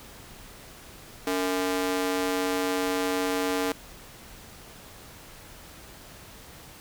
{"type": "ring-modulated tone", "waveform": "sawtooth", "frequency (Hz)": 370, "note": "F#4", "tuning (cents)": 0, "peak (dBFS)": -18, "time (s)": [1.27, 3.72], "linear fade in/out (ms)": 2, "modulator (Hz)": 86.9, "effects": ["pink hiss -47 dBFS RMS until 6.8 s"]}